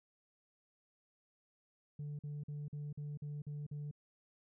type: tone bursts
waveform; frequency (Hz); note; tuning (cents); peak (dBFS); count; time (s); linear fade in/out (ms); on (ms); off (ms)
sine; 146.83; D3; 0; -38; 8; 1.99-3.912; 5; 200; 46
effects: tanh soft clip ceiling -39 dBFS